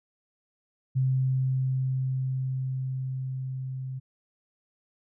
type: tone with level ramp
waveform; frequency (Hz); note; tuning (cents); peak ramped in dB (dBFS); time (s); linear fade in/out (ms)
sine; 130.9; C3; +1; -21 to -32; 0.95-4; 20
effects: none